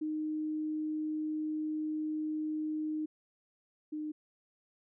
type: tone pair in turn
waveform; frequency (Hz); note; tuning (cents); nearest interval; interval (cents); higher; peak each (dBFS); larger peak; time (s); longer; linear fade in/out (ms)
sine; 308.6 / 305.2; D#4 / D#4; -14 / -33; unison; 19; first; -32 / -35; first; 0.01-3.06 / 3.92-4.12; first; 10
effects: none